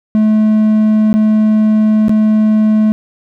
triangle tone with dropouts, 215.5 Hz, A3, 36 cents flat, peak -5 dBFS, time 0.15-2.92 s, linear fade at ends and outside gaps 0 ms, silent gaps 1.129-1.14 / 2.083-2.094 s, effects none

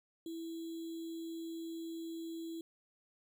sine tone with sample-and-hold, 329.6 Hz, E4, in tune, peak -40 dBFS, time 0.26-2.61 s, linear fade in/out 2 ms, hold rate 3675 Hz, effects none

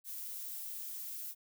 violet noise, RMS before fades -43 dBFS, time 0.04-1.35 s, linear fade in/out 50 ms, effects none

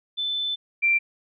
sine tone pair in turn, 3520 / 2358 Hz, A7 / D7, 0 / +6 cents, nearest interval perfect fifth, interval 694 cents, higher first, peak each -24 / -17 dBFS, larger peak second, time 0.17-0.56 / 0.82-0.99 s, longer first, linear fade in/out 20 ms, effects none

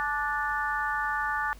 harmonic tone with a mistuned harmonic, 293.6 Hz, D4, in tune, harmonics 3 / 4 / 5 / 6, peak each -32 / -32 / -32 / -32 dBFS, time 0-1.53 s, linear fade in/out 0 ms, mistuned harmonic 3, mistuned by -29 cents, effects added 50 Hz sine -47 dBFS peak until 1.59 s + pink hiss -55 dBFS RMS until 1.59 s

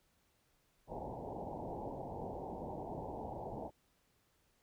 white low-pass noise, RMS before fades -44 dBFS, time 0.87-3.71 s, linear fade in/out 50 ms, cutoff 920 Hz, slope 96 dB/octave, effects pink hiss -75 dBFS RMS until 4.62 s

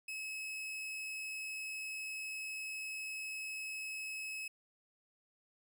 40% pulse tone, 2576 Hz, E7, 41 cents flat, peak -39 dBFS, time 0.08-4.48 s, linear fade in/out 5 ms, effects none

